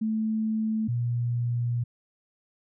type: tone pair in turn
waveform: sine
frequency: 219 / 119.83 Hz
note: A3 / A#2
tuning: -8 / +48 cents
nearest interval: minor seventh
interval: 1044 cents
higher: first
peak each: -24 dBFS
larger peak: neither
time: 0.01-0.88 / 0.88-1.84 s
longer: second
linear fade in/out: 10 ms
effects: none